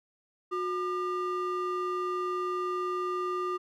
triangle ring-modulated tone, 784 Hz, G5, in tune, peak -24 dBFS, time 0.51-3.58 s, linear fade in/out 20 ms, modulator 421 Hz, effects none

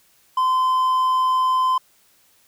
triangle tone, 1029 Hz, C6, 29 cents flat, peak -14 dBFS, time 0.37-1.78 s, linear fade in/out 5 ms, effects white hiss -58 dBFS RMS until 2.47 s

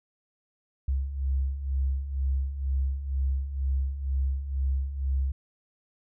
sine beating tone pair, 65.8 / 67.9 Hz, C2 / C#2, +10 / -35 cents, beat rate 2.1 Hz, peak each -32 / -26 dBFS, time 0.88-5.32 s, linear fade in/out 5 ms, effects none

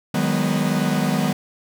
45% pulse chord, G# minor seventh, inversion second, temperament equal with one note detuned, 155.56 / 185 / 204 / 246.9 Hz, D#3 / F#3 / G#3 / B3, 0 / 0 / -31 / 0 cents, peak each -24 dBFS, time 0.14-1.33 s, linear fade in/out 5 ms, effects none

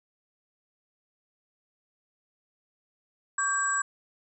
sine tone cluster, 1137 / 1590 / 7790 Hz, C#6 / G6 / B8, +44 / +24 / -25 cents, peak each -29 dBFS, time 3.38-3.82 s, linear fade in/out 5 ms, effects none

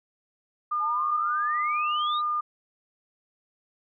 sine tone, 1210 Hz, D#6, 49 cents flat, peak -24 dBFS, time 0.71-2.41 s, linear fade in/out 10 ms
sine exponential sweep, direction up, 823 to 3951 Hz, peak -31 dBFS, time 0.79-2.22 s, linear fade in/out 50 ms
effects none

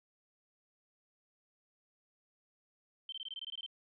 sine tone bursts, 3115 Hz, G7, 12 cents flat, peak -40 dBFS, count 11, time 3.09-3.663 s, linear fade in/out 2 ms, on 33 ms, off 21 ms, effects none

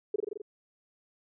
sine tone with echo, 415.3 Hz, G#4, in tune, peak -24 dBFS, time 0.14-0.16 s, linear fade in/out 5 ms, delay 43 ms, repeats 6, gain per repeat -2 dB, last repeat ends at 0.418 s, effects none

